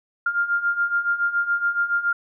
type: beating tone pair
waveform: sine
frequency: 1396.9 / 1404 Hz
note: F6 / F6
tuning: 0 / +9 cents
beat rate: 7.1 Hz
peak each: -25 / -21 dBFS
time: 0.26-2.13 s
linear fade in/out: 5 ms
effects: none